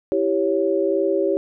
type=chord; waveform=sine; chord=C# diminished; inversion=first; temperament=equal; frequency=329.6 / 392 / 554.4 Hz; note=E4 / G4 / C#5; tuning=0 / 0 / 0 cents; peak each=-23 / -20 / -22 dBFS; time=0.12-1.37 s; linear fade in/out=0 ms; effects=none